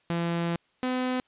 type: tone pair in turn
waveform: sawtooth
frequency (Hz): 169.8 / 254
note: F3 / B3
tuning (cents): -48 / +49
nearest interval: perfect fifth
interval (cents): 697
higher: second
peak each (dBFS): -22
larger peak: neither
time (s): 0.1-0.56 / 0.83-1.2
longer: first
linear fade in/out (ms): 0
effects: white hiss -67 dBFS RMS until 1.27 s + resampled to 8000 Hz